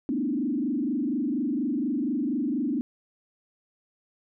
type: tone with frequency modulation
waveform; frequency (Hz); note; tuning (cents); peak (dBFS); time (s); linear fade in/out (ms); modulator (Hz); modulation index
sine; 270.7; C#4; -41; -24; 0.09-2.81; 0; 24.2; 1.9
effects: none